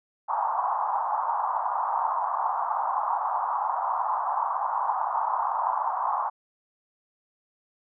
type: band-pass noise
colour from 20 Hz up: pink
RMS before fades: -27 dBFS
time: 0.28-6.3 s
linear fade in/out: 20 ms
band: 800 to 1100 Hz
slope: 48 dB/octave
effects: none